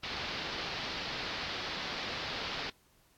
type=low-pass noise; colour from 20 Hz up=white; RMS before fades=-39 dBFS; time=0.03-2.7 s; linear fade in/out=5 ms; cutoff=4800 Hz; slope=48 dB/octave; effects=pink hiss -67 dBFS RMS until 3.17 s + AAC 64 kbps